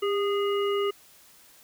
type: harmonic tone with a mistuned harmonic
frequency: 411.4 Hz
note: G#4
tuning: 16 cents flat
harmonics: 1 / 3 / 5 / 7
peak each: -24 / -32 / -40 / -36 dBFS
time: 0.02-0.91 s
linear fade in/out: 10 ms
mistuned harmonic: 1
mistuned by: -37 cents
effects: white hiss -55 dBFS RMS until 1.63 s